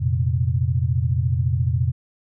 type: chord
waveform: sine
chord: F suspended fourth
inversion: none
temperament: equal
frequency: 87.31 / 116.54 / 130.81 Hz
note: F2 / Bb2 / C3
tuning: 0 / 0 / 0 cents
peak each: -22 dBFS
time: 0-1.92 s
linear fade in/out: 20 ms
effects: none